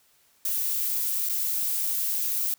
violet noise with dropouts, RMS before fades -27 dBFS, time 0.45-2.54 s, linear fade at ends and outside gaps 2 ms, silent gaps 1.289-1.295 s, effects white hiss -63 dBFS RMS until 2.58 s

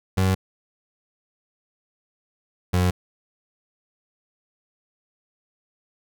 30% pulse tone pair in turn, 94.4 / 90.34 Hz, F#2 / F#2, +35 / -41 cents, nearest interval minor second, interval 76 cents, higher first, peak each -15 dBFS, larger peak neither, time 0.17-0.35 / 2.73-2.91 s, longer neither, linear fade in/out 10 ms, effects none

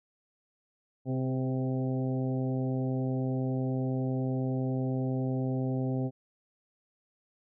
harmonic tone with a mistuned harmonic, 130 Hz, C3, 11 cents flat, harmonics 1 / 2 / 3 / 4 / 5 / 6, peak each -30 / -32 / -39 / -40 / -44 / -46 dBFS, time 1.05-6.11 s, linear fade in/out 50 ms, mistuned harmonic 3, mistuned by +26 cents, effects none

